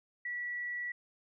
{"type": "tone", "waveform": "sine", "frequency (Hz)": 1945, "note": "B6", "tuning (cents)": -27, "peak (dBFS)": -35, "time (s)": [0.25, 0.92], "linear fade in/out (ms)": 5, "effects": []}